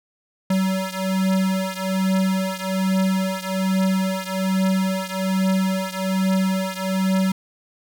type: beating tone pair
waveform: square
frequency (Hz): 189.1 / 190.3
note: F#3 / F#3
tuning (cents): +38 / +49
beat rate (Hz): 1.2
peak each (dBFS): -22 / -24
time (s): 0.5-7.32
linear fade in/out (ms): 5
effects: none

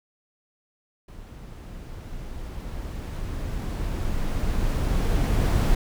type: noise with level ramp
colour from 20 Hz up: brown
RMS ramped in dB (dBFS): -41 to -19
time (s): 1.08-5.75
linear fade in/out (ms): 5
effects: none

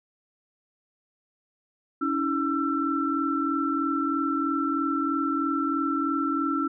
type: tone cluster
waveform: sine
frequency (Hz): 280.9 / 324 / 1339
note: C#4 / E4 / E6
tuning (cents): +23 / -30 / +27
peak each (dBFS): -27 / -29 / -27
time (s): 2.01-6.68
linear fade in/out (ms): 10
effects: none

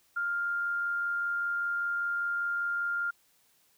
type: tone with amplitude modulation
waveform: sine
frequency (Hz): 1400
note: F6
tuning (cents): +4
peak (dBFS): -27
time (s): 0.16-3.11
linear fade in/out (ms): 10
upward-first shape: sine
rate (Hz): 85.1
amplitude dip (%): 25
effects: white hiss -67 dBFS RMS until 3.77 s

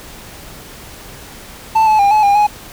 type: tone with pitch steps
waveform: triangle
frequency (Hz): 884 / 863 / 803 / 855 / 806 / 835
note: A5 / A5 / G5 / A5 / G5 / G#5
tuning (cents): +8 / -34 / +41 / -50 / +48 / +9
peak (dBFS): -6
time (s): 1.75-2.47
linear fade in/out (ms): 10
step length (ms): 120
effects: pink hiss -35 dBFS RMS until 2.72 s

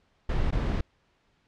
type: noise with dropouts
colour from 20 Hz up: brown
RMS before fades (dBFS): -26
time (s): 0.29-0.81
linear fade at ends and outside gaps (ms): 5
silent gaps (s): 0.508-0.524
effects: pink hiss -68 dBFS RMS until 1.47 s + low-pass 4000 Hz 12 dB/octave

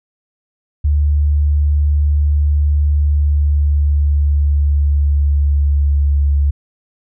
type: tone with pitch glide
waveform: sine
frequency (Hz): 73.42 to 71.21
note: D2 to C#2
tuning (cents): 0 to +47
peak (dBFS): -10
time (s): 0.84-6.51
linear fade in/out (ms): 10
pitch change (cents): -53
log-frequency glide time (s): 2.88-6.26
effects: none

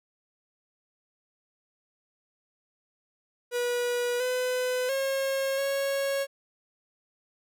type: tone with pitch steps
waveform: 45% pulse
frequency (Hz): 485.9 / 504 / 541 / 551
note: B4 / B4 / C#5 / C#5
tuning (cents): -28 / +35 / -42 / -11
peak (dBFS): -26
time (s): 3.51-6.27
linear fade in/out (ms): 50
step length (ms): 690
effects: none

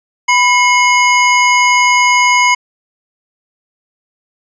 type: tone pair together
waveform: square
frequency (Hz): 990 / 2159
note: B5 / C#7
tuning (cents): +4 / -46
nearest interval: octave + minor second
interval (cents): 1350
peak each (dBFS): -11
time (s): 0.28-2.55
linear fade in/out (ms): 10
effects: resampled to 16000 Hz

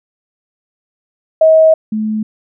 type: tone pair in turn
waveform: sine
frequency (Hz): 637 / 215.9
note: D#5 / A3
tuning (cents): +41 / -33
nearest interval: octave + perfect fifth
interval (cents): 1874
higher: first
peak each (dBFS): -4 / -14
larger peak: first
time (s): 1.41-1.74 / 1.92-2.23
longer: first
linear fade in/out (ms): 5
effects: none

